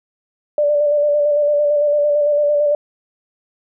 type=tone with vibrato; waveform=sine; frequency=587.3 Hz; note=D5; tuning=in tune; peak=-12 dBFS; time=0.58-2.75 s; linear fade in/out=2 ms; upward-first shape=square; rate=8.9 Hz; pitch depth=22 cents each way; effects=none